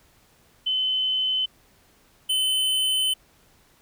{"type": "tone pair in turn", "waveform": ["sine", "square"], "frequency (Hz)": [3044, 3044], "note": ["F#7", "F#7"], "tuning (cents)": [48, 48], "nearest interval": "unison", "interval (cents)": 0, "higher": "neither", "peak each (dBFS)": -21, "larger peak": "neither", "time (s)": [[0.66, 1.46], [2.29, 3.14]], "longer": "second", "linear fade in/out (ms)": 10, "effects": ["pink hiss -59 dBFS RMS until 3.81 s"]}